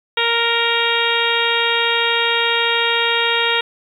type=harmonic tone; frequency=466.2 Hz; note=A#4; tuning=in tune; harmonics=1 / 2 / 3 / 4 / 5 / 6 / 7 / 8; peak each=-23 / -23 / -23 / -23 / -23 / -23 / -23 / -23 dBFS; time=0.17-3.61 s; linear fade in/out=5 ms; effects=8-bit